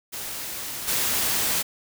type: noise with level steps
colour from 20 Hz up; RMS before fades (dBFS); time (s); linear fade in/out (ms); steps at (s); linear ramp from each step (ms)
white; -33 / -24; 0.12-1.63; 20; 0.87; 20
effects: none